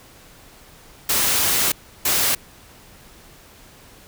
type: noise bursts at uneven times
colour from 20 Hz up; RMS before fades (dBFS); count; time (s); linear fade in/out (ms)
white; -19; 2; 1.09-1.72 / 2.05-2.35; 5
effects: pink hiss -47 dBFS RMS until 4.07 s